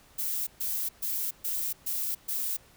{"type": "noise bursts", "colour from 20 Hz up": "violet", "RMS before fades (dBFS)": -31, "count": 6, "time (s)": [0.18, 2.57], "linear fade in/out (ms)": 10, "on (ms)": 290, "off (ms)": 130, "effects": ["pink hiss -58 dBFS RMS until 2.76 s"]}